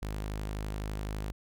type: tone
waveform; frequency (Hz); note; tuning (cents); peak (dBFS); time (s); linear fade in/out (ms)
sawtooth; 51.91; G#1; 0; -30; 0.02-1.32; 5
effects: none